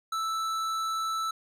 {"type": "tone with tanh clipping", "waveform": "sine", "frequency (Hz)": 1318.5, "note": "E6", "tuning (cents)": 0, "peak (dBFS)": -30, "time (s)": [0.12, 1.31], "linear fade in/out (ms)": 5, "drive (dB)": 15, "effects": []}